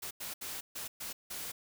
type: noise bursts at uneven times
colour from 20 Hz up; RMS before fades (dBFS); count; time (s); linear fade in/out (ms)
white; -41; 6; 0.02-0.11 / 0.2-0.34 / 0.41-0.61 / 0.75-0.88 / 1-1.13 / 1.3-1.52; 10
effects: none